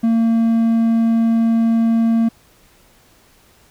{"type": "tone", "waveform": "triangle", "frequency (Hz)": 228, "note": "A#3", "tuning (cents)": -38, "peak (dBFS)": -10, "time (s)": [0.03, 2.29], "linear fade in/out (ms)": 10, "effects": ["pink hiss -52 dBFS RMS until 3.7 s"]}